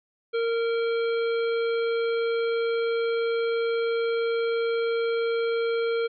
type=harmonic tone; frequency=461.5 Hz; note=A#4; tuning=17 cents flat; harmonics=1 / 3 / 5 / 7 / 9; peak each=-23 / -34 / -38 / -41 / -46 dBFS; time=0.33-6.08 s; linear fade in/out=20 ms; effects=none